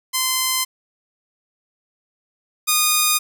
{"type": "tone pair in turn", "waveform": "5% pulse", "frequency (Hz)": [1034, 1229.6], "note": ["C6", "D#6"], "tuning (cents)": [-21, -21], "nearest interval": "minor third", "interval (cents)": 300, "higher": "second", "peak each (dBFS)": [-6, -3], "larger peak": "second", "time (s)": [[0.13, 0.65], [2.67, 3.19]], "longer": "neither", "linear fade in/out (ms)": 20, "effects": []}